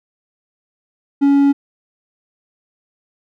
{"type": "tone", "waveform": "triangle", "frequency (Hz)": 280.6, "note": "C#4", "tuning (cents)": 21, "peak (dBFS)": -7, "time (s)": [1.21, 1.53], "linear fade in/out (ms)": 20, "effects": []}